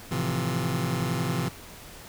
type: chord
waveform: sawtooth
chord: F major seventh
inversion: first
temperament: just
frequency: 109.13 / 130.96 / 163.7 / 174.61 Hz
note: A2 / C3 / E3 / F3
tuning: -14 / +2 / -12 / 0 cents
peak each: -30 / -25 / -27 / -27 dBFS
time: 0.11-1.49 s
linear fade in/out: 10 ms
effects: pink hiss -45 dBFS RMS until 2.08 s